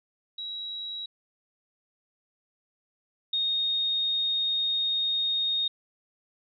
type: tone pair in turn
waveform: sine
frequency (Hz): 3870 / 3709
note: B7 / A#7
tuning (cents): -36 / -9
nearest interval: minor second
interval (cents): 73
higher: first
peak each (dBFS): -33 / -24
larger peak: second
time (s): 0.38-1.06 / 3.33-5.68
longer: second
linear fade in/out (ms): 5
effects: none